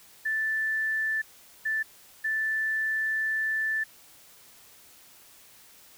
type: tone bursts at uneven times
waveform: sine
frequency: 1760 Hz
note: A6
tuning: in tune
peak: -25 dBFS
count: 3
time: 0.25-1.22 / 1.65-1.83 / 2.24-3.84 s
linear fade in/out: 10 ms
effects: white hiss -54 dBFS RMS until 5.97 s